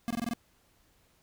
square tone bursts, 234.1 Hz, A#3, 8 cents sharp, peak -30 dBFS, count 6, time 0.08-0.335 s, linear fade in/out 0 ms, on 25 ms, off 21 ms, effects pink hiss -67 dBFS RMS until 1.22 s

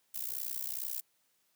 violet noise with amplitude modulation, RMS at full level -34 dBFS, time 0.14-1.01 s, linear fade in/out 10 ms, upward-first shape sine, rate 62.2 Hz, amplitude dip 95%, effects white hiss -74 dBFS RMS until 1.55 s + high-pass 100 Hz 12 dB/octave

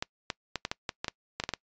clicks, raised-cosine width 0.2 ms, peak -13 dBFS, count 12, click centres 0.025 / 0.302 / 0.557 / 0.651 / 0.715 / 0.892 / 1.045 / 1.082 / 1.4 / 1.438 / 1.491 / 1.537 s, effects noise-tail reverb RT60 0.1 s tail -24 dB re dry + resampled to 16000 Hz

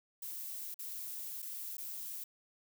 violet noise with dropouts, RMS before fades -43 dBFS, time 0.22-2.24 s, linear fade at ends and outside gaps 5 ms, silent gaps 0.743-0.79 / 1.421-1.425 / 1.77-1.78 s, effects none

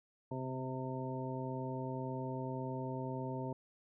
harmonic tone with a mistuned harmonic, 130 Hz, C3, 11 cents flat, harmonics 1 / 2 / 3 / 4 / 5 / 7, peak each -41 / -43 / -45 / -47 / -48 / -46 dBFS, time 0.31-3.53 s, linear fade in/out 5 ms, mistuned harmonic 1, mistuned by +24 cents, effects none

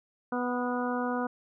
harmonic tone with a mistuned harmonic, 246.9 Hz, B3, in tune, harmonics 1 / 2 / 3 / 4 / 5 / 6, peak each -31 / -34 / -36 / -37 / -38 / -39 dBFS, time 0.32-1.27 s, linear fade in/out 5 ms, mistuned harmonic 6, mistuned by -21 cents, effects none

